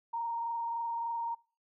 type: tone with frequency modulation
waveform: sine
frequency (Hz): 930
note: A#5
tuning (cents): -4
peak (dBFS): -32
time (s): 0.13-1.35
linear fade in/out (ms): 10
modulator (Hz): 23.4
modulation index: 0.54
effects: noise-tail reverb RT60 0.4 s tail -24 dB re dry